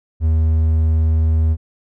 triangle tone, 79.6 Hz, D#2, 40 cents sharp, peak -10 dBFS, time 0.2-1.57 s, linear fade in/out 50 ms, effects none

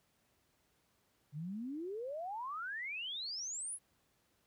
sine exponential sweep, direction up, 138.59 to 11000 Hz, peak -39 dBFS, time 1.32-3.79 s, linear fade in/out 50 ms, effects pink hiss -75 dBFS RMS until 4.46 s + high-pass 60 Hz 12 dB/octave

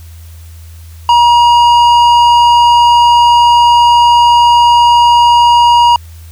sine tone with tanh clipping, 953 Hz, A#5, 38 cents sharp, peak -5 dBFS, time 1.09-5.96 s, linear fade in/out 2 ms, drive 11 dB, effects added 82 Hz sine -29 dBFS peak until 6.31 s + white hiss -43 dBFS RMS until 6.31 s

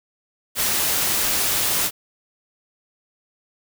white noise, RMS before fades -21 dBFS, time 0.55-1.91 s, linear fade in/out 50 ms, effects none

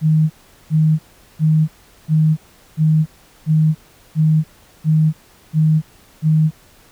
sine tone bursts, 156.3 Hz, D#3, 8 cents sharp, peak -10 dBFS, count 10, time 0.01-6.51 s, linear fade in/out 50 ms, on 290 ms, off 400 ms, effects pink hiss -49 dBFS RMS until 6.91 s

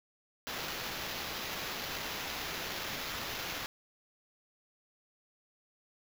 white noise with sample-and-hold, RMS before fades -39 dBFS, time 0.47-3.66 s, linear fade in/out 0 ms, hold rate 8820 Hz, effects none

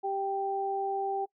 sine tone pair together, 392 / 784 Hz, G4 / G5, 0 / 0 cents, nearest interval octave, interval 1200 cents, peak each -33 / -30 dBFS, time 0.03-1.26 s, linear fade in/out 20 ms, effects noise-tail reverb RT60 0.1 s tail -22 dB re dry

